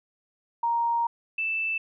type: tone pair in turn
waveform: sine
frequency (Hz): 935 / 2645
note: A#5 / E7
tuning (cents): +5 / +5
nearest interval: octave + tritone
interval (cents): 1800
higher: second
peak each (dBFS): -22 / -25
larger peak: first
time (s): 0.63-1.07 / 1.38-1.78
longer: first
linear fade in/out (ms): 5
effects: none